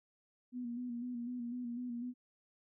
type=tone with vibrato; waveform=sine; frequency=242.6 Hz; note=B3; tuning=31 cents flat; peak=-38 dBFS; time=0.52-2.14 s; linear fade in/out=50 ms; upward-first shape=square; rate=4 Hz; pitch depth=38 cents each way; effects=none